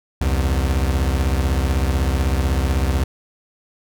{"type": "beating tone pair", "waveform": "40% pulse", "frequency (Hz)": [66, 82], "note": ["C2", "E2"], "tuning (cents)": [16, -9], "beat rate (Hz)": 16, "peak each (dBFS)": [-17, -21], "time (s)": [0.21, 3.04], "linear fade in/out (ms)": 5, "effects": []}